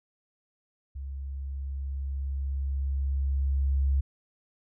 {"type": "tone with level ramp", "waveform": "sine", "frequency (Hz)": 68.3, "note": "C#2", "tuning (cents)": -25, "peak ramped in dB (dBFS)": [-34, -21], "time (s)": [0.95, 4.01], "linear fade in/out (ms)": 10, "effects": []}